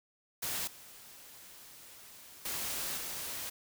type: noise with level steps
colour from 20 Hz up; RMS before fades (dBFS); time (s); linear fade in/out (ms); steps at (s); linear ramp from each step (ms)
white; -36 / -53 / -37 / -40; 0.42-3.5; 10; 0.67 / 2.45 / 2.97; 5
effects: none